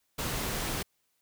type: noise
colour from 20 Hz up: pink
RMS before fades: -33 dBFS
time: 0.18-0.83 s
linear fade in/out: 10 ms
effects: white hiss -75 dBFS RMS until 1.21 s